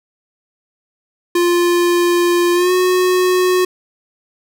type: tone with pitch glide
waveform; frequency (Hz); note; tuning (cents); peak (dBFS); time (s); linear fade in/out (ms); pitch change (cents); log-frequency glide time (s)
square; 349.2 to 365.9; F4 to F#4; 0 to -19; -12; 1.35-3.65; 5; +81; 2.54-2.72
effects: none